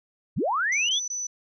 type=linear sweep; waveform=sine; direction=up; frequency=64.5 to 3581 Hz; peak=-22 dBFS; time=0.36-1 s; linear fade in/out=20 ms
type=tone bursts; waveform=sine; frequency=5980 Hz; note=F#8; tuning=17 cents sharp; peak=-28 dBFS; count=3; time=0.72-1.27 s; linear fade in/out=5 ms; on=170 ms; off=20 ms
effects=none